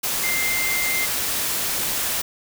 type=tone in noise; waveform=sine; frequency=2093 Hz; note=C7; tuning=in tune; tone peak=-23 dBFS; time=0.23-1.06 s; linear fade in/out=10 ms; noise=white; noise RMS=-24 dBFS; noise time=0.03-2.22 s; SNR=-2 dB; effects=none